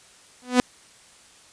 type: tone with exponential growth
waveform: sawtooth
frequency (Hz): 249.2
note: B3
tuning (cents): +16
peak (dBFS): -7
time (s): 0.42-0.6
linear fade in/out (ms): 0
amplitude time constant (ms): 37
effects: white hiss -52 dBFS RMS until 1.52 s + resampled to 22050 Hz